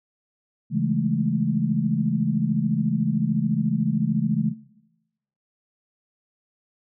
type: chord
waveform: sine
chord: A major seventh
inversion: first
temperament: just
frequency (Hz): 137.5 / 165 / 206.2 / 220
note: C#3 / E3 / G#3 / A3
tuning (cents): -14 / +2 / -12 / 0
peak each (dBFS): -26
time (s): 0.7-4.54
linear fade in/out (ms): 50
effects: noise-tail reverb RT60 0.9 s tail -18 dB re dry